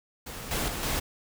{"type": "noise with level steps", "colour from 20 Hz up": "pink", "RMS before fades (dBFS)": [-39, -29, -34, -29], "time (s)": [0.26, 1], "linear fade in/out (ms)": 10, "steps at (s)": [0.51, 0.68, 0.83], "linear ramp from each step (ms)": 2, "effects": []}